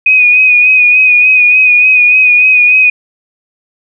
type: tone with vibrato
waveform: sine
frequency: 2489 Hz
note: D#7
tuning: in tune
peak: -3 dBFS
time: 0.06-2.9 s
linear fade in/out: 5 ms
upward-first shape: sine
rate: 3.4 Hz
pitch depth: 33 cents each way
effects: none